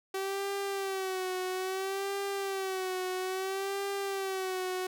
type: tone with vibrato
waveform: sawtooth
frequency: 382.9 Hz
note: G4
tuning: 41 cents flat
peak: -28 dBFS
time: 0.14-4.87 s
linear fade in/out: 5 ms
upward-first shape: sine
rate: 0.6 Hz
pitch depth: 65 cents each way
effects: none